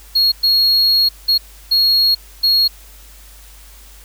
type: tone bursts at uneven times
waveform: triangle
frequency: 4302 Hz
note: C8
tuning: 47 cents sharp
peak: -9 dBFS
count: 5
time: 0.15-0.32 / 0.43-1.09 / 1.28-1.38 / 1.71-2.15 / 2.43-2.68 s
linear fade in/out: 10 ms
effects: added 50 Hz sine -40 dBFS peak until 4.04 s + white hiss -44 dBFS RMS until 4.04 s